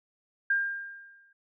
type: tone with exponential decay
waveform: sine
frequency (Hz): 1602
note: G6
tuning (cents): +37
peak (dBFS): -21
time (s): 0.5-1.33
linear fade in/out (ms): 5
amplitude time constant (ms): 180
effects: none